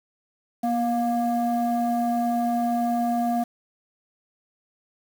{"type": "tone pair together", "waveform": "sine", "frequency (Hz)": [239.3, 707], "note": ["A#3", "F5"], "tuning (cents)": [46, 21], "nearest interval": "octave + perfect fifth", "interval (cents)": 1875, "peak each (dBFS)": -22, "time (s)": [0.63, 3.44], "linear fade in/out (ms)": 10, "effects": ["tanh soft clip ceiling -17 dBFS", "7-bit"]}